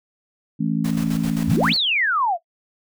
harmonic tone, 55 Hz, A1, in tune, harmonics 3 / 4 / 5, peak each -23 / -22 / -25 dBFS, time 0.59-1.74 s, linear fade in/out 20 ms
pink noise with tremolo, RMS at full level -33 dBFS, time 0.84-1.77 s, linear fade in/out 10 ms, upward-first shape square, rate 7.6 Hz, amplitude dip 60%
sine exponential two-way sweep, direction up then down, 54.2 to 4593 to 643 Hz, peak -17 dBFS, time 1.46-2.38 s, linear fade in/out 50 ms, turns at 1.74 s
effects noise-tail reverb RT60 0.1 s tail -18 dB re dry

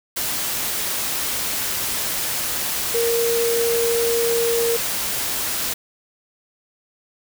sine tone in noise, 466 Hz, A#4, 1 cent flat, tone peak -18 dBFS, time 2.94-4.77 s, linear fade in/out 10 ms, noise white, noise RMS -24 dBFS, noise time 0.16-5.74 s, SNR +3 dB, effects none

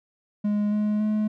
triangle tone with pitch steps, 207.7 / 210.5 / 213.3 Hz, G#3 / G#3 / G#3, 0 / +24 / +46 cents, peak -19 dBFS, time 0.44-1.28 s, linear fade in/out 10 ms, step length 280 ms, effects none

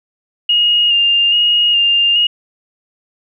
sine tone with vibrato, 2837 Hz, F7, 27 cents sharp, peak -9 dBFS, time 0.49-2.27 s, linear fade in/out 5 ms, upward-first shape square, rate 1.2 Hz, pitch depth 21 cents each way, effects none

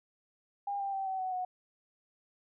sine tone with pitch steps, 805 / 790.3 / 775.8 / 761.6 / 747.6 / 733.9 Hz, G5 / G5 / G5 / F#5 / F#5 / F#5, +46 / +14 / -18 / +50 / +18 / -14 cents, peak -32 dBFS, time 0.67-1.45 s, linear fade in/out 5 ms, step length 130 ms, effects none

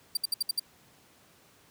sawtooth tone bursts, 4699 Hz, D8, in tune, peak -22 dBFS, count 6, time 0.15-0.596 s, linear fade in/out 5 ms, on 21 ms, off 64 ms, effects pink hiss -60 dBFS RMS until 1.7 s + high-pass 100 Hz 12 dB/octave

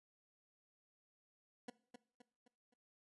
20% pulse tone with echo, 244.5 Hz, B3, 17 cents flat, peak -40 dBFS, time 1.68-1.7 s, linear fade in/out 5 ms, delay 260 ms, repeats 4, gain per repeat -7 dB, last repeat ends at 2.74 s, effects noise-tail reverb RT60 0.5 s tail -20 dB re dry + resampled to 24000 Hz

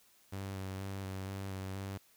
sawtooth tone with vibrato, 96.4 Hz, G2, 28 cents flat, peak -35 dBFS, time 0.32-1.98 s, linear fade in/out 10 ms, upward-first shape square, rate 2.1 Hz, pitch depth 19 cents each way, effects white hiss -66 dBFS RMS until 2.16 s

